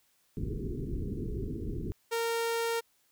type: low-pass noise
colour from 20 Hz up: pink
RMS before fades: -35 dBFS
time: 0.37-1.92 s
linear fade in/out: 0 ms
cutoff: 440 Hz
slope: 96 dB/octave
type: tone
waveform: sawtooth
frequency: 461.5 Hz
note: A#4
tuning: 17 cents flat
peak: -25 dBFS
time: 2.11-2.81 s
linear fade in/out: 20 ms
effects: white hiss -70 dBFS RMS until 3.11 s